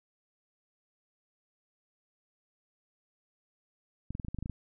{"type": "clicks", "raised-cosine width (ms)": 5, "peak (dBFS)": -24, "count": 10, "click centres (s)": [4.106, 4.151, 4.198, 4.248, 4.284, 4.346, 4.387, 4.426, 4.459, 4.497], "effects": []}